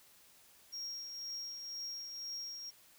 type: tone with tremolo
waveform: triangle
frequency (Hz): 5588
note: F8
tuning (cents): 0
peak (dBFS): -38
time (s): 0.72-2.71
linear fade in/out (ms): 20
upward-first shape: triangle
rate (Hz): 2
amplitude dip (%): 45
effects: white hiss -63 dBFS RMS until 2.98 s